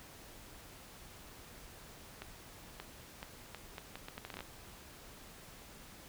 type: accelerating click train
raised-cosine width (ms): 0.3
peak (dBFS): -27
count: 14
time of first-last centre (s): 2.22-4.406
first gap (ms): 580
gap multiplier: 0.74
effects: pink hiss -54 dBFS RMS until 6.08 s